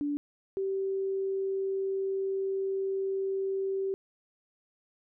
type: tone pair in turn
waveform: sine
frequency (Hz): 290 / 387.1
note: D4 / G4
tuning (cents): -22 / -22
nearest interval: perfect fourth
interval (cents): 500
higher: second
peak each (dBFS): -28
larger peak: neither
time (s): 0.01-0.17 / 0.57-3.94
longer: second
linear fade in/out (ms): 0
effects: none